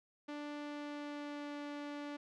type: tone with pitch glide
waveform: sawtooth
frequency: 293.7 to 290.7 Hz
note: D4 to D4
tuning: 0 to -18 cents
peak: -38 dBFS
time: 0.28-2.17 s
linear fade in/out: 10 ms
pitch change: -18 cents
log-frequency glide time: 0.55-1.58 s
effects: low-pass 4000 Hz 12 dB/octave